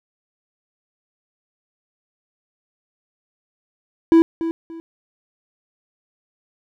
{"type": "tone with echo", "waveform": "triangle", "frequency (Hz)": 329.6, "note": "E4", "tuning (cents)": 0, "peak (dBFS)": -6, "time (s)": [4.12, 4.22], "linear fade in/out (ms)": 0, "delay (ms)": 290, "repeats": 2, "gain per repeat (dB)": -12, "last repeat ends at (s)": 4.8, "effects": []}